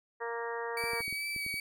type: harmonic tone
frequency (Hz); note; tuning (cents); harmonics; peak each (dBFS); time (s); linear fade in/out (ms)
233.1; A#3; 0; 2 / 3 / 4 / 5 / 6 / 7 / 8; -37 / -46 / -40 / -44 / -48 / -45 / -43; 0.2-1.02; 20
type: tone with vibrato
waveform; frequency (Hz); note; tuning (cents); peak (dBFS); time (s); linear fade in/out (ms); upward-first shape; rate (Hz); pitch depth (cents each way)
35% pulse; 2289; D7; -45; -32; 0.77-1.6; 2; sine; 2.4; 22
type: clicks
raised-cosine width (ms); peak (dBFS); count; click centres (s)
3; -34; 8; 0.839 / 0.934 / 1.006 / 1.08 / 1.127 / 1.363 / 1.464 / 1.541
effects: none